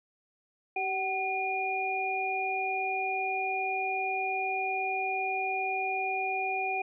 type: tone cluster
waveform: sine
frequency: 385.5 / 757 / 2427 Hz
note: G4 / F#5 / D#7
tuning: -29 / +39 / -44 cents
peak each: -37 / -31 / -32 dBFS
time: 0.76-6.82 s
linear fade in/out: 5 ms
effects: none

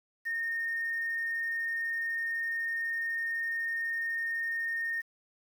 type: tone with quantisation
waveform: sine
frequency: 1837 Hz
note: A#6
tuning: 26 cents flat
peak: -30 dBFS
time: 0.25-5.02 s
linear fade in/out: 20 ms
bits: 9
effects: none

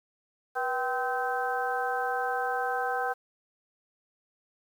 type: harmonic tone with a mistuned harmonic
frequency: 257.7 Hz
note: C4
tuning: 26 cents flat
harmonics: 2 / 3 / 4 / 5 / 6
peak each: -34 / -30 / -38 / -37 / -33 dBFS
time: 0.55-3.14 s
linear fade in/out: 20 ms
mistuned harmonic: 2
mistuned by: -90 cents
effects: 9-bit

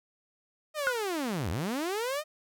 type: linear two-way sweep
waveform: sawtooth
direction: down then up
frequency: 629 to 72.4 to 629 Hz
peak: -26 dBFS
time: 0.74-2.24 s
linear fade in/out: 50 ms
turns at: 1.5 s
type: tone with exponential decay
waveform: sine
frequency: 1457 Hz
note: F#6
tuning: 27 cents flat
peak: -21 dBFS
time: 0.87-1.02 s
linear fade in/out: 0 ms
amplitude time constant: 31 ms
effects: none

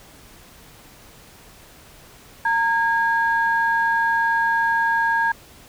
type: tone pair together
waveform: sine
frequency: 918 / 1635.7 Hz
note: A#5 / G#6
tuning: -27 / -27 cents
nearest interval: minor seventh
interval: 1000 cents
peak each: -19 dBFS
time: 2.45-5.32 s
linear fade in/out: 5 ms
effects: tanh soft clip ceiling -9 dBFS + pink hiss -47 dBFS RMS until 5.68 s

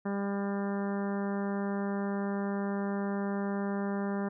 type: harmonic tone with a mistuned harmonic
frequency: 199.5 Hz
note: G3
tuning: 31 cents sharp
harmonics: 1 / 2 / 3 / 4 / 5 / 6 / 7 / 8 / 9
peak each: -31 / -37 / -41 / -43 / -45 / -47 / -48 / -49 / -50 dBFS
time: 0.05-4.29 s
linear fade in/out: 10 ms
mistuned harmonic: 7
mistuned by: +15 cents
effects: none

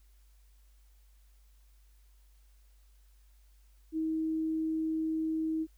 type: tone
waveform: sine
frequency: 318.2 Hz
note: D#4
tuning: 39 cents sharp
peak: -29 dBFS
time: 3.92-5.67 s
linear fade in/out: 50 ms
effects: added 50 Hz sine -58 dBFS peak until 5.77 s + white hiss -72 dBFS RMS until 5.77 s

